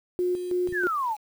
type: tone with tremolo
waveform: sine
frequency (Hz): 359.3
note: F4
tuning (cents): +49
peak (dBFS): -22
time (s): 0.19-0.87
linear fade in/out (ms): 0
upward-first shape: square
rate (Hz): 3.1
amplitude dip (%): 55
type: clicks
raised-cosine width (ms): 5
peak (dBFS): -30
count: 2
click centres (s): 0.689 / 0.725
type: exponential sweep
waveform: sine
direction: down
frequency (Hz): 1848 to 812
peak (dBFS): -24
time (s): 0.72-1.17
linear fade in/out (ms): 50
effects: 8-bit